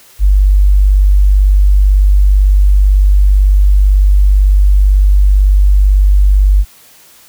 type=tone; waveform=sine; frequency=49 Hz; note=G1; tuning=in tune; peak=-4 dBFS; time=0.19-6.65 s; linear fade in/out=50 ms; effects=white hiss -42 dBFS RMS until 7.28 s